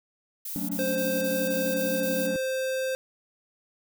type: noise bursts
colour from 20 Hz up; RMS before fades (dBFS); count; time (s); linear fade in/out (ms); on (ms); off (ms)
violet; -35; 7; 0.45-2.268; 5; 240; 23
type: chord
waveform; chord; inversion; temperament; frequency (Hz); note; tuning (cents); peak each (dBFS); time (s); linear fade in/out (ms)
triangle; D major seventh; first; equal with one note detuned; 185 / 220 / 277.2 / 288.8; F#3 / A3 / C#4 / D4; 0 / 0 / 0 / -29; -32 / -33 / -33 / -35; 0.56-2.36; 0
type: tone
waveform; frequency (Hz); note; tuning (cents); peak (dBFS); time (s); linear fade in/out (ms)
square; 523.3; C5; 0; -27; 0.79-2.95; 0
effects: none